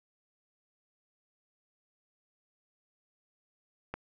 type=click; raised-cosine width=0.5 ms; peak=-21 dBFS; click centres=3.94 s; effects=none